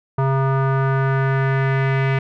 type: tone with low-pass filter sweep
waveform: square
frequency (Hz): 134.8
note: C#3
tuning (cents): -48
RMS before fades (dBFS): -18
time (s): 0.18-2.19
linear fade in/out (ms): 5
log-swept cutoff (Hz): 1100 to 2200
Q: 2.7
effects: none